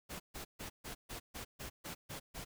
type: noise bursts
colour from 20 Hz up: pink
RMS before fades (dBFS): -45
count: 10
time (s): 0.09-2.45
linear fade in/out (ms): 20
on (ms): 110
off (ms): 140
effects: none